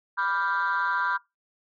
sine chord, G dominant seventh, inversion first, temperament equal, 987.8 / 1174.7 / 1396.9 / 1568 Hz, B5 / D6 / F6 / G6, 0 / 0 / 0 / 0 cents, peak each -27 / -30 / -28 / -27 dBFS, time 0.17-1.18 s, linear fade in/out 20 ms, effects noise-tail reverb RT60 0.2 s tail -21 dB re dry + tanh soft clip ceiling -18 dBFS

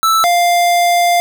square tone pair in turn, 1318.5 / 698.5 Hz, E6 / F5, 0 / 0 cents, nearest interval major seventh, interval 1100 cents, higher first, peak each -10 dBFS, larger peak neither, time 0.03-0.24 / 0.24-1.2 s, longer second, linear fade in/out 0 ms, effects none

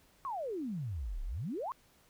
sine exponential two-way sweep, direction down then up, 1143 to 31 to 1143 Hz, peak -35 dBFS, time 0.25-1.72 s, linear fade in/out 0 ms, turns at 1.23 s, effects pink hiss -66 dBFS RMS until 2.09 s

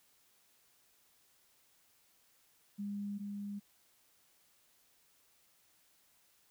sine tone pair in turn, 202.9 / 202.9 Hz, G#3 / G#3, -40 / -40 cents, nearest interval unison, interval 0 cents, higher neither, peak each -37 / -39 dBFS, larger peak first, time 2.78-3.19 / 3.19-3.6 s, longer neither, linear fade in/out 20 ms, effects white hiss -70 dBFS RMS until 6.5 s

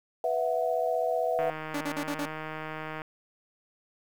sine chord, B suspended fourth, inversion none, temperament equal with one note detuned, 493.9 / 659.3 / 734.9 Hz, B4 / E5 / F#5, 0 / 0 / -12 cents, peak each -30 / -28 / -31 dBFS, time 0.24-1.5 s, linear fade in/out 2 ms
click train, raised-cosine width 0.5 ms, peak -22 dBFS, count 255, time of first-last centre 1.39-3.018 s, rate 156 Hz
sawtooth tone bursts, 290.3 Hz, D4, 20 cents flat, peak -26 dBFS, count 5, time 1.74-2.257 s, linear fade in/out 5 ms, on 69 ms, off 43 ms
effects 9-bit

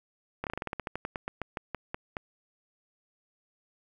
slowing click train, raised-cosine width 0.5 ms, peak -18 dBFS, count 19, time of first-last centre 0.44-2.168 s, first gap 28 ms, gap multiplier 1.13, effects 9-bit

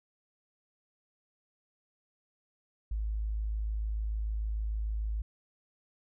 sine tone, 53.4 Hz, G#1, 49 cents sharp, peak -30 dBFS, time 2.91-5.22 s, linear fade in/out 5 ms, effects none

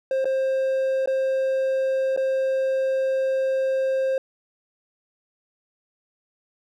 triangle tone with dropouts, 530 Hz, C5, 22 cents sharp, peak -18 dBFS, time 0.11-4.18 s, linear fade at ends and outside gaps 2 ms, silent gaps 0.245-0.254 / 1.059-1.074 / 2.164-2.174 s, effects none

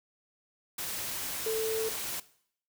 sine tone in noise, 442.5 Hz, A4, 10 cents sharp, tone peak -28 dBFS, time 1.46-1.89 s, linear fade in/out 5 ms, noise white, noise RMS -36 dBFS, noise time 0.78-2.2 s, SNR +5 dB, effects noise-tail reverb RT60 0.6 s tail -18 dB re dry

